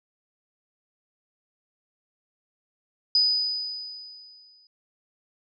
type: tone with exponential decay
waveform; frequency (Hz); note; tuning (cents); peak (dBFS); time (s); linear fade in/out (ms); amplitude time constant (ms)
sine; 4978; D#8; 0; -16; 3.15-4.67; 2; 330
effects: none